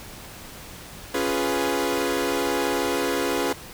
sawtooth chord, C# dominant seventh, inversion none, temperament equal, 277.2 / 349.2 / 415.3 / 493.9 Hz, C#4 / E#4 / G#4 / B4, 0 / 0 / 0 / 0 cents, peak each -24 dBFS, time 1.14-3.53 s, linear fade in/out 5 ms, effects pink hiss -41 dBFS RMS until 3.73 s

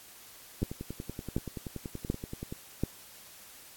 two click trains, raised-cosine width 3 ms, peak -24 / -15 dBFS, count 21 / 4, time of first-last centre 0.62-2.525 / 0.63-2.836 s, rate 10.5 / 1.36 Hz, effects white hiss -52 dBFS RMS until 3.76 s + AAC 64 kbps

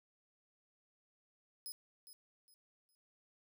10% pulse tone with echo, 5080 Hz, D#8, 35 cents sharp, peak -38 dBFS, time 1.66-1.72 s, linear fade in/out 0 ms, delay 410 ms, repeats 3, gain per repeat -11 dB, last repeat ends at 2.95 s, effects none

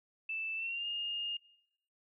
sine tone with pitch glide, 2643 to 2833 Hz, E7 to F7, +4 to +24 cents, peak -35 dBFS, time 0.29-1.37 s, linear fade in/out 5 ms, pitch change +120 cents, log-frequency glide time 0.56-0.86 s, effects noise-tail reverb RT60 0.9 s tail -22 dB re dry

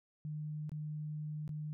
sine tone with dropouts, 151.8 Hz, D#3, 42 cents flat, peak -38 dBFS, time 0.25-1.73 s, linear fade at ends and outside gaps 0 ms, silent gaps 0.694-0.718 / 1.478-1.492 s, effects none

